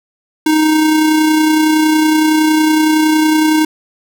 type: tone with amplitude modulation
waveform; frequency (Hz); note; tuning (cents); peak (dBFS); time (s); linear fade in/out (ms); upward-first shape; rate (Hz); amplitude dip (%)
square; 311.1; D#4; 0; -8; 0.46-3.65; 5; sine; 30.8; 30
effects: none